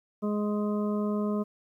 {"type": "harmonic tone", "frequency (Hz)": 208.6, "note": "G#3", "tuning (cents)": 8, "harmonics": [1, 2, 3, 5, 6], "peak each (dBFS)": [-27, -33, -37, -41, -43], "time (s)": [0.22, 1.44], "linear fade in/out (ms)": 20, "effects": ["11-bit"]}